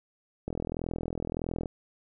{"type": "click train", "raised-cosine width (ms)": 2, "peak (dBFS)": -19, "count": 50, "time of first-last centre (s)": [0.48, 1.658], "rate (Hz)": 41.6, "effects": []}